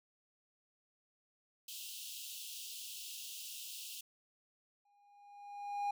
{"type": "high-pass noise", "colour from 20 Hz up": "pink", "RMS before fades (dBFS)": -47, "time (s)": [1.68, 4.01], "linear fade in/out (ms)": 5, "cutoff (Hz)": 2700, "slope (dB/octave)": 96}
{"type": "tone with exponential growth", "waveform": "triangle", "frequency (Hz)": 814, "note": "G#5", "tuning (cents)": -35, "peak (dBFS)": -30, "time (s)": [4.85, 5.91], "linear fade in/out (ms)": 5, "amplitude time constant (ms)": 230}
{"effects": []}